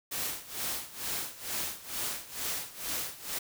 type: noise with tremolo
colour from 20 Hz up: white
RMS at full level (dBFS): -33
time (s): 0.11-3.39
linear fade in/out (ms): 10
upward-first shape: sine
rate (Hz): 2.2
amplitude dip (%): 85
effects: none